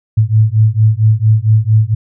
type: beating tone pair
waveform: sine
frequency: 107.1 / 111.5 Hz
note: A2 / A2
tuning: -46 / +23 cents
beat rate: 4.4 Hz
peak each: -10 dBFS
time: 0.17-1.95 s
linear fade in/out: 10 ms
effects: none